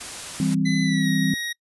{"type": "noise", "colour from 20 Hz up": "white", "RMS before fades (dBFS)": -34, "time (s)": [0, 0.55], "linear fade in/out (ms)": 10}
{"type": "chord", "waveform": "sine", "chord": "C major", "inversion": "first", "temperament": "just", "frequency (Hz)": [163.52, 196.22, 261.6], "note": ["E3", "G3", "C4"], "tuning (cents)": [-14, 2, 0], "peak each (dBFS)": -23, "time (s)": [0.4, 1.34], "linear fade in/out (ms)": 2}
{"type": "tone with pitch glide", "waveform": "25% pulse", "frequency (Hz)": [2011, 1887.2], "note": ["B6", "A#6"], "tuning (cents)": [31, 21], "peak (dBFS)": -23, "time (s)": [0.65, 1.53], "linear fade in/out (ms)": 10, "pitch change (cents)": -110, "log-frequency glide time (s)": [0.83, 1.08]}
{"effects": ["noise-tail reverb RT60 0.1 s tail -25 dB re dry", "resampled to 24000 Hz"]}